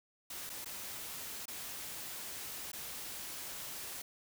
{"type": "noise with dropouts", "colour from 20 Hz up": "white", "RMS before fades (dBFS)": -44, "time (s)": [0.3, 4.02], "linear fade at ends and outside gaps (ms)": 5, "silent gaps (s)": [[0.495, 0.499], [0.647, 0.657], [1.456, 1.48], [2.718, 2.731]], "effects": []}